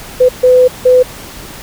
sine tone bursts at uneven times, 504 Hz, B4, 35 cents sharp, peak -3 dBFS, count 3, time 0.2-0.29 / 0.43-0.68 / 0.85-1.03 s, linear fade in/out 10 ms, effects pink hiss -30 dBFS RMS until 1.62 s

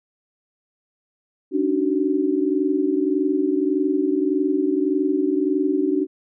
sine tone cluster, 283.4 / 305.1 / 376.3 Hz, C#4 / D#4 / F#4, +38 / -34 / +29 cents, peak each -22 dBFS, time 1.51-6.07 s, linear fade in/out 50 ms, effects none

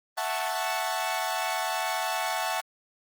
sawtooth chord, F# minor seventh, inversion third, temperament equal, 659.3 / 740 / 880 / 1108.7 Hz, E5 / F#5 / A5 / C#6, 0 / 0 / 0 / 0 cents, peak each -30 / -28 / -28 / -32 dBFS, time 0.17-2.61 s, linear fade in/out 10 ms, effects Opus 24 kbps

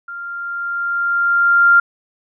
sine tone with level ramp, 1393 Hz, F6, 5 cents flat, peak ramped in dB -27 to -6 dBFS, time 0.08-1.8 s, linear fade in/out 5 ms, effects none

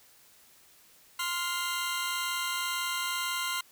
20% pulse tone cluster, 1042 / 1402 / 3188 / 3882 Hz, C6 / F6 / G7 / B7, -7 / +6 / +28 / -31 cents, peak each -28 / -29 / -37 / -35 dBFS, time 1.19-3.61 s, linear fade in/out 5 ms, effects white hiss -59 dBFS RMS until 3.71 s

